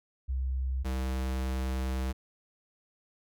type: tone pair in turn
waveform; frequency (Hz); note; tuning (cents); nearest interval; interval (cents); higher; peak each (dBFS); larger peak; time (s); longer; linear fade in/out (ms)
sine / square; 65 / 65; C2 / C2; -11 / -11; unison; 0; neither; -28 / -30; first; 0.28-0.84 / 0.84-2.13; second; 20
effects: none